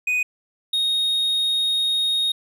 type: tone pair in turn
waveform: triangle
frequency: 2489 / 3729 Hz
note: D#7 / A#7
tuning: 0 / 0 cents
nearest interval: perfect fifth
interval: 700 cents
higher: second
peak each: -17 dBFS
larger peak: neither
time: 0.07-0.23 / 0.73-2.32 s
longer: second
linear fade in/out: 5 ms
effects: none